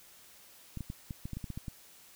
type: clicks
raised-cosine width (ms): 5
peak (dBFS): -26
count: 11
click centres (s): 0.773 / 0.807 / 0.901 / 1.108 / 1.255 / 1.333 / 1.37 / 1.442 / 1.503 / 1.575 / 1.682
effects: white hiss -57 dBFS RMS until 2.15 s

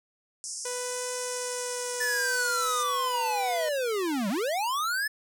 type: band-pass noise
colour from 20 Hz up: pink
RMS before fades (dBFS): -37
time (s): 0.44-2.83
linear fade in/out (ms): 0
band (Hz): 5100 to 10000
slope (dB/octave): 96
type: tone with vibrato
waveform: sawtooth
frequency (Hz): 494.4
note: B4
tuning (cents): +2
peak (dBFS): -29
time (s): 0.65-3.69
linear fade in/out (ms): 5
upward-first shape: triangle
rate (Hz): 0.52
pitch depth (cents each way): 14
type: linear two-way sweep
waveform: square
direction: down then up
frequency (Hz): 1760 to 185 to 1760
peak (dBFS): -27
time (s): 2-5.08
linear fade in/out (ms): 10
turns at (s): 4.29
effects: none

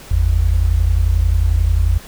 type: tone pair together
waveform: sine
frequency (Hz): 51.17 / 82.41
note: G#1 / E2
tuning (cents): -25 / 0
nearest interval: minor sixth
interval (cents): 825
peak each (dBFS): -14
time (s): 0.11-1.98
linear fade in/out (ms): 5
effects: pink hiss -38 dBFS RMS until 2.07 s

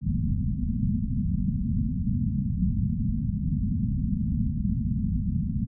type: low-pass noise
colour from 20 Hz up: white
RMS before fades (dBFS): -26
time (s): 0.01-5.67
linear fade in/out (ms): 50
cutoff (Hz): 240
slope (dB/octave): 96
effects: none

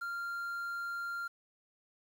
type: tone with quantisation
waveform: triangle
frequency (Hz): 1390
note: F6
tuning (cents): -9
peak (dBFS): -34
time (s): 0.01-1.28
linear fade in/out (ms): 10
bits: 10
effects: none

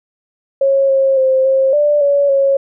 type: tone with pitch steps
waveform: sine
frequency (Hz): 546 / 539 / 525 / 534 / 589 / 567 / 549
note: C#5 / C#5 / C5 / C5 / D5 / C#5 / C#5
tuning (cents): -26 / -49 / +6 / +35 / +5 / +39 / -17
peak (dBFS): -9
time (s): 0.61-2.57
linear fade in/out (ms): 5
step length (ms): 280
effects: none

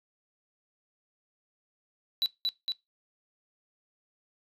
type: tone with echo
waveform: sine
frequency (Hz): 3951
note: B7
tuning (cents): 0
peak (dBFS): -21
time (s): 2.22-2.26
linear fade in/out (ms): 0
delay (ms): 230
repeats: 2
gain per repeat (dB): -3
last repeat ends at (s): 2.72
effects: noise-tail reverb RT60 0.2 s tail -21 dB re dry + tanh soft clip ceiling -23 dBFS

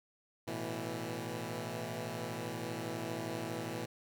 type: chord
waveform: 10% pulse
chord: A suspended second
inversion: none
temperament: equal with one note detuned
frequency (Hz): 110 / 122.48 / 164.81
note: A2 / B2 / E3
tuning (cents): 0 / -14 / 0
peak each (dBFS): -34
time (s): 0.47-3.86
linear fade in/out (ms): 10
effects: none

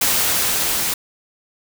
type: noise with level ramp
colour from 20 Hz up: white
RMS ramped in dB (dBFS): -17 to -21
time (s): 0.01-0.94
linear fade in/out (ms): 5
effects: none

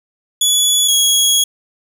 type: tone pair in turn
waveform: 20% pulse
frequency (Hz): 3410 / 3323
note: G#7 / G#7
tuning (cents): +45 / 0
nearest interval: unison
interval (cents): 45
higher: first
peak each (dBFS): -5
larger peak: neither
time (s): 0.41-0.88 / 0.88-1.44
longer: second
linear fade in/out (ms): 5
effects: none

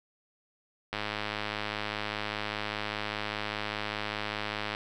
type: click train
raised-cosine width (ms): 0.3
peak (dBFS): -16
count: 402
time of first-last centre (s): 0.93-4.749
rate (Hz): 105
effects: none

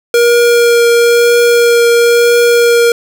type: tone with vibrato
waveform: square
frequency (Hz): 473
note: A#4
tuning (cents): +25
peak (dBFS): -6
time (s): 0.14-2.92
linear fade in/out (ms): 2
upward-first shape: triangle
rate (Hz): 1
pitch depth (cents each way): 11
effects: none

